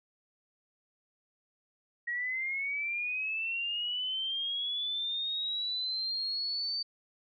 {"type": "linear sweep", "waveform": "sine", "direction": "up", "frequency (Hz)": [1892, 4600], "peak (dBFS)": -31, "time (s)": [2.07, 6.83], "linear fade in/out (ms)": 10, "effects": []}